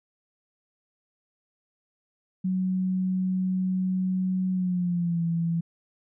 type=tone with pitch glide; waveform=sine; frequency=185.9 to 167.54 Hz; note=F#3 to E3; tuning=+8 to +28 cents; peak=-23 dBFS; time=2.44-5.61 s; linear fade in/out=10 ms; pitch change=-180 cents; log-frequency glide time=4.52-5.23 s; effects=none